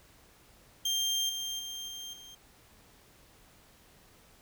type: tone with level steps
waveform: 30% pulse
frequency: 3182 Hz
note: G7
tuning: 25 cents sharp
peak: -25 / -31 / -35 / -37 / -45 dBFS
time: 0.85-2.35 s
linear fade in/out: 5 ms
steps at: 1.29 / 1.59 / 1.88 / 2.13 s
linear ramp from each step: 5 ms
effects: pink hiss -60 dBFS RMS until 4.41 s